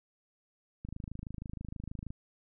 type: click train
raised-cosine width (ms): 5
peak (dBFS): -28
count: 34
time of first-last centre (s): 0.85-2.105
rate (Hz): 26.3
effects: none